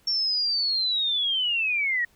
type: linear sweep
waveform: sine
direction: down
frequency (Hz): 5480 to 1858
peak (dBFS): -22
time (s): 0.07-2.05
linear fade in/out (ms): 5
effects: pink hiss -62 dBFS RMS until 2.15 s